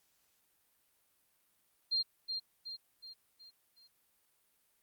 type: tone with echo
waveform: sine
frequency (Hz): 4194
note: C8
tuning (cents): +3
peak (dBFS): -29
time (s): 1.91-2.03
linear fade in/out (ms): 20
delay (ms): 370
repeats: 5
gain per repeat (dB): -6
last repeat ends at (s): 3.88
effects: white hiss -74 dBFS RMS until 4.82 s + Opus 48 kbps